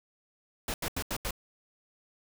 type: noise bursts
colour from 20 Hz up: pink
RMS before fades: -33 dBFS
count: 5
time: 0.68-1.308 s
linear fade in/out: 2 ms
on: 60 ms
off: 82 ms
effects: none